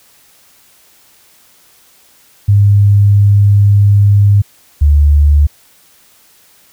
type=tone pair in turn; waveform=sine; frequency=101.5 / 73.14 Hz; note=G#2 / D2; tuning=-39 / -7 cents; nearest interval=tritone; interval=568 cents; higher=first; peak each=-4 dBFS; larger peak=neither; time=2.48-4.42 / 4.81-5.47 s; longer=first; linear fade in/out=10 ms; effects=white hiss -47 dBFS RMS until 6.72 s